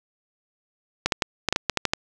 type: clicks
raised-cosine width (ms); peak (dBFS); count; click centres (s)
0.2; -3; 10; 1.06 / 1.122 / 1.222 / 1.487 / 1.526 / 1.561 / 1.697 / 1.773 / 1.853 / 1.935
effects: none